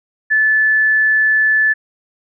sine tone, 1740 Hz, A6, 20 cents flat, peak -10 dBFS, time 0.3-1.74 s, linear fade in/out 20 ms, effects none

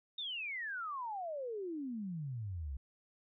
sine exponential sweep, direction down, 3729 to 63.4 Hz, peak -38 dBFS, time 0.18-2.77 s, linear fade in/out 5 ms, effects none

